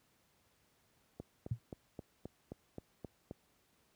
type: click train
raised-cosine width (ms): 2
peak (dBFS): -30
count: 9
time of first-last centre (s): 1.2-3.311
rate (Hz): 3.79
type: tone with exponential decay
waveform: sine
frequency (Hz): 116.54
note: A#2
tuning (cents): 0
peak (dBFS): -28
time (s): 1.51-1.59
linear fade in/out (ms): 5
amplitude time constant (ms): 17
effects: pink hiss -73 dBFS RMS until 3.95 s + high-pass 60 Hz 12 dB/octave

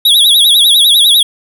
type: tone with vibrato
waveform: square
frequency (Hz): 3582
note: A7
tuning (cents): +30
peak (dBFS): -5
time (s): 0.05-1.23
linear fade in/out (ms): 5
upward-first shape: sine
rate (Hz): 10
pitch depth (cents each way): 150
effects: none

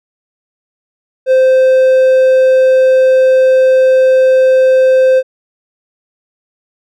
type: tone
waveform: triangle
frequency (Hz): 520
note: C5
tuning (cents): -11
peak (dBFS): -3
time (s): 1.26-5.23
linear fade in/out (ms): 50
effects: none

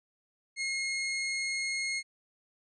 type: tone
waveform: sawtooth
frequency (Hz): 2154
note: C7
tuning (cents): +50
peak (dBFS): -27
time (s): 0.56-2.03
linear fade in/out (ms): 50
effects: resampled to 22050 Hz

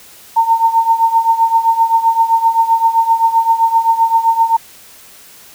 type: tone with tremolo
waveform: sine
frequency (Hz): 910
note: A#5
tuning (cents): -42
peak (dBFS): -5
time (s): 0.36-4.57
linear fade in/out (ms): 10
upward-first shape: triangle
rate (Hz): 7.7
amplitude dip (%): 85
effects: white hiss -40 dBFS RMS until 5.54 s

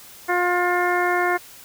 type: harmonic tone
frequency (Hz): 355.3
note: F4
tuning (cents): +30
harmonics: 1 / 2 / 3 / 4 / 5 / 6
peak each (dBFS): -23 / -23 / -26 / -26 / -26 / -29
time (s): 0.28-1.38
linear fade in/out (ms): 20
effects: white hiss -44 dBFS RMS until 1.64 s

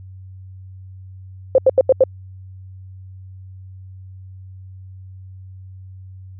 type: tone bursts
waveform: sine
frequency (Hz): 523.3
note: C5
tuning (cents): 0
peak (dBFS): -7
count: 5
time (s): 1.55-2.038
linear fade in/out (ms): 2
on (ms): 32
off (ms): 82
effects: added 94 Hz sine -35 dBFS peak until 6.39 s

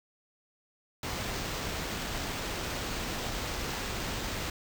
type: noise with sample-and-hold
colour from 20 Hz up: pink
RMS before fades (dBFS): -35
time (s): 1.03-4.5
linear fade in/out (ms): 2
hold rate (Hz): 11025
effects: none

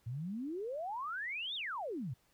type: exponential two-way sweep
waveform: sine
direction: up then down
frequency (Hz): 110 to 3790 to 110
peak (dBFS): -37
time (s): 0.06-2.14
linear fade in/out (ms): 10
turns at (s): 1.55
effects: pink hiss -72 dBFS RMS until 2.33 s

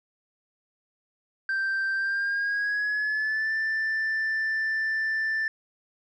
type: tone with pitch glide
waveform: sine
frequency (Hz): 1568 to 1770.2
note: G6 to A6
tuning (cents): 0 to +10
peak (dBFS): -22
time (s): 1.49-5.48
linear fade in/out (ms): 2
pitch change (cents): +210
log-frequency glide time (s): 1.95-3.53
effects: tanh soft clip ceiling -23 dBFS

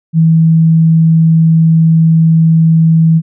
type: tone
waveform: sine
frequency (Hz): 162.3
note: E3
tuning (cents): -27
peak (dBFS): -4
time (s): 0.13-3.22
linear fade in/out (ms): 50
effects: none

